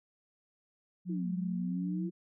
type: tone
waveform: sine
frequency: 180.2 Hz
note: F#3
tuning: 45 cents flat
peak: -32 dBFS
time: 1.05-2.11 s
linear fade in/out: 50 ms
type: exponential two-way sweep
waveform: sine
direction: down then up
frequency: 343.1 to 196 to 343.1 Hz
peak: -38 dBFS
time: 1.09-2.1 s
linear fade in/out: 10 ms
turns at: 1.35 s
effects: none